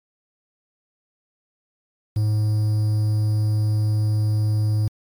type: tone with quantisation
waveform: triangle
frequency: 106.7 Hz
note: G#2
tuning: 47 cents sharp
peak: -15 dBFS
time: 2.16-4.88 s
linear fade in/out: 5 ms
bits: 7
effects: MP3 96 kbps